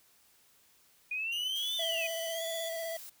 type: exponential two-way sweep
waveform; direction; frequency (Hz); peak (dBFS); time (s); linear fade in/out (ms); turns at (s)
sine; up then down; 2439 to 3606 to 2439; -32; 1.11-2.07; 5; 1.76
type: tone with pitch glide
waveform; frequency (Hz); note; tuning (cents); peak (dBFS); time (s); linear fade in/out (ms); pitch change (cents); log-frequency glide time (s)
sawtooth; 3022 to 3431; F#7 to A7; +36 to -44; -37; 1.32-2.69; 5; +220; 2.3-2.43
type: noise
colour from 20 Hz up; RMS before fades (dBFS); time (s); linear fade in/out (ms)
blue; -47; 1.55-3.1; 10
type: tone with vibrato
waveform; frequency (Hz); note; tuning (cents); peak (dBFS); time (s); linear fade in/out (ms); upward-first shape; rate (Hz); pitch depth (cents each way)
square; 659.3; E5; 0; -36; 1.79-2.97; 5; square; 16; 16
effects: white hiss -65 dBFS RMS until 3.2 s